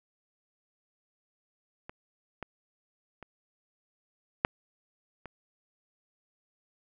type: clicks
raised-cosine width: 0.5 ms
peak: -26 / -22 / -29 / -7 / -27 dBFS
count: 5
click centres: 1.895 / 2.427 / 3.227 / 4.449 / 5.257 s
effects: none